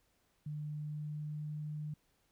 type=tone with pitch glide; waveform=sine; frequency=150 to 151.13 Hz; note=D3 to D3; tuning=+37 to +50 cents; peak=-38 dBFS; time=0.46-1.94 s; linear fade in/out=5 ms; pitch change=+13 cents; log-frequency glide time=0.8-1.6 s; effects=pink hiss -75 dBFS RMS until 2.31 s